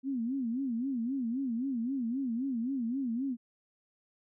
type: tone with vibrato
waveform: sine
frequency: 250 Hz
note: B3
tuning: 21 cents sharp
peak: -30 dBFS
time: 0.03-3.37 s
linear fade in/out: 50 ms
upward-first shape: sine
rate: 3.8 Hz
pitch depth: 180 cents each way
effects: none